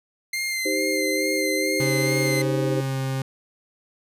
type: tone with vibrato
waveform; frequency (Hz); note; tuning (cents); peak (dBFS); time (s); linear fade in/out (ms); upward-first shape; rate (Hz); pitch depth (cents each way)
sawtooth; 2093; C7; 0; -21; 0.33-2.42; 5; sine; 2.3; 24
type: chord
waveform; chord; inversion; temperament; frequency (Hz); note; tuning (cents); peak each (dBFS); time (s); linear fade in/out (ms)
sine; C minor; first; equal; 311.1 / 392 / 523.3; Eb4 / G4 / C5; 0 / 0 / 0; -27; 0.65-2.81; 10
type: tone with pitch glide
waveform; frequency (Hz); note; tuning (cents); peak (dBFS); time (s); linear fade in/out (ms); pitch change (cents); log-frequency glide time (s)
40% pulse; 136.8 to 133.44; C#3 to C3; -23 to +34; -23; 1.8-3.22; 2; -43; 2.58-3.01
effects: resampled to 32000 Hz